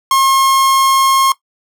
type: tone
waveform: 45% pulse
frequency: 1075 Hz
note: C6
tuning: 47 cents sharp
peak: -9 dBFS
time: 0.11-1.32 s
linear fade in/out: 2 ms
effects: noise-tail reverb RT60 0.1 s tail -17 dB re dry